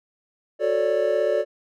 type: chord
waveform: triangle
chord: D major seventh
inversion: first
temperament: just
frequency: 367.1 / 440.5 / 550.6 / 587.3 Hz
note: F#4 / A4 / C#5 / D5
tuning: -14 / +2 / -12 / 0 cents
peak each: -26 / -23 / -24 / -20 dBFS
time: 0.59-1.45 s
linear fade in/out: 50 ms
effects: none